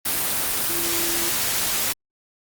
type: tone in noise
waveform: sine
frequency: 339.8 Hz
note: F4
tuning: 47 cents flat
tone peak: -31 dBFS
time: 0.69-1.3 s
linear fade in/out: 10 ms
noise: white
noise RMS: -23 dBFS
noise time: 0.05-1.93 s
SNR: -11 dB
effects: Opus 32 kbps